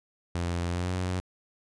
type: tone with pitch glide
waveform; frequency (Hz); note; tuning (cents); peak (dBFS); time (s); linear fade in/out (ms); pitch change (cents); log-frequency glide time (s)
sawtooth; 86.6 to 91.38; F2 to F#2; -14 to -21; -24; 0.35-1.2; 0; +93; 0.69-0.92
effects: resampled to 22050 Hz